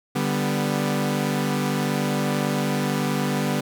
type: chord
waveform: sawtooth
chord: G major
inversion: second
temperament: equal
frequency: 146.83 / 196 / 246.9 Hz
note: D3 / G3 / B3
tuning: 0 / 0 / 0 cents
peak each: -22 dBFS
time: 0.15-3.61 s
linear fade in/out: 10 ms
effects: none